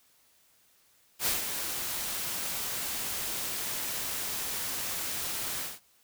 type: noise with ADSR envelope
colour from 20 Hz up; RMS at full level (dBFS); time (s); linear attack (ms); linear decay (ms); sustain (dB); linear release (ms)
white; -27; 1.19-5.8; 74; 150; -7; 200
effects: white hiss -65 dBFS RMS until 6.03 s